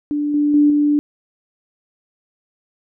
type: tone with level steps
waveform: sine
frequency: 293.7 Hz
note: D4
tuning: in tune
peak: -17 / -13 / -9 / -12 dBFS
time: 0.11-0.99 s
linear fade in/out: 0 ms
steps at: 0.34 / 0.54 / 0.7 s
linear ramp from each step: 2 ms
effects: none